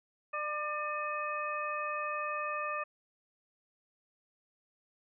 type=harmonic tone with a mistuned harmonic; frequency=598 Hz; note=D5; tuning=31 cents sharp; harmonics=1 / 2 / 3 / 4; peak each=-40 / -35 / -42 / -41 dBFS; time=0.33-2.84 s; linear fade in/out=10 ms; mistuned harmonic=4; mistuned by=+100 cents; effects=none